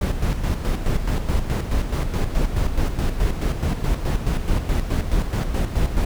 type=noise with tremolo; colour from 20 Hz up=brown; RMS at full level=-19 dBFS; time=0.01-6.05 s; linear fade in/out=5 ms; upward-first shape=square; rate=4.7 Hz; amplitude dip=55%; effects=none